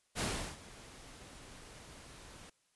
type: noise with ADSR envelope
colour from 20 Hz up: pink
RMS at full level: -34 dBFS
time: 0.15-2.5 s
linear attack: 46 ms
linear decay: 370 ms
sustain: -19 dB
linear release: 7 ms
effects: white hiss -75 dBFS RMS until 2.75 s + resampled to 24000 Hz